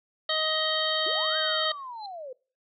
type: harmonic tone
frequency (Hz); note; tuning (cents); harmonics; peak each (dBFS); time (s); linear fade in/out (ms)
627; D#5; +13; 1 / 2 / 3 / 5 / 6 / 7; -31 / -33 / -33 / -30 / -31 / -34; 0.29-1.72; 5
type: linear two-way sweep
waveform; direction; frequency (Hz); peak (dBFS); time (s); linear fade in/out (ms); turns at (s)
sine; up then down; 309.1 to 1609 to 488.5; -36; 1.06-2.33; 5; 1.37
type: tone with exponential growth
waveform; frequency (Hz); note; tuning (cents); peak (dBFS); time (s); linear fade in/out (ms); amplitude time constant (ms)
sine; 4089; C8; -41; -36; 1.93-2.06; 2; 27
effects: noise-tail reverb RT60 0.4 s tail -25 dB re dry